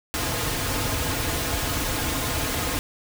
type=noise with comb filter; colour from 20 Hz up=pink; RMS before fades=-26 dBFS; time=0.14-2.79 s; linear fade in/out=0 ms; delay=5.2 ms; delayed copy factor=-0.65; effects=none